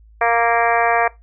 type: harmonic tone with a mistuned harmonic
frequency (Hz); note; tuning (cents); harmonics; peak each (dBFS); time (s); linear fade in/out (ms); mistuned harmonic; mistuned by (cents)
233.1; A#3; 0; 2 / 3 / 4 / 5 / 6 / 7 / 8 / 9 / 10; -22 / -17 / -22 / -22 / -29 / -23 / -25 / -29 / -27; 0.21-1.08; 5; 6; -26
effects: noise-tail reverb RT60 0.2 s tail -20 dB re dry + added 54 Hz sine -44 dBFS peak until 1.22 s